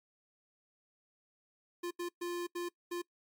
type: tone bursts at uneven times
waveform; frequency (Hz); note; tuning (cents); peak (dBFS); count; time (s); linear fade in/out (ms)
square; 349.2; F4; 0; -36; 5; 1.83-1.91 / 1.99-2.09 / 2.21-2.47 / 2.55-2.69 / 2.91-3.02; 10
effects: noise-tail reverb RT60 0.1 s tail -22 dB re dry + MP3 96 kbps